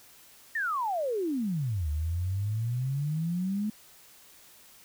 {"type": "exponential two-way sweep", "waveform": "sine", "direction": "down then up", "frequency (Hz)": [1876, 73.42, 216.6], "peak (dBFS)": -27, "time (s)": [0.55, 3.7], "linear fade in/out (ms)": 5, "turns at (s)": 1.89, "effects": ["white hiss -55 dBFS RMS until 4.84 s"]}